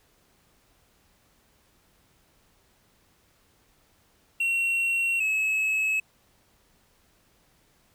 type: tone pair in turn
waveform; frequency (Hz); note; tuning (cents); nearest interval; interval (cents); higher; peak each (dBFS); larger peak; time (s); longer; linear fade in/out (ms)
triangle; 2731 / 2580; F7 / E7; -39 / -38; minor second; 99; first; -21; neither; 4.4-5.2 / 5.2-6; neither; 5
effects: pink hiss -64 dBFS RMS until 7.94 s